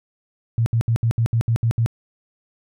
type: tone bursts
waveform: sine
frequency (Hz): 115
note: A#2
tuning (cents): -23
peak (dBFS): -15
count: 9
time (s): 0.58-1.861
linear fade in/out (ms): 0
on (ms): 81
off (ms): 69
effects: none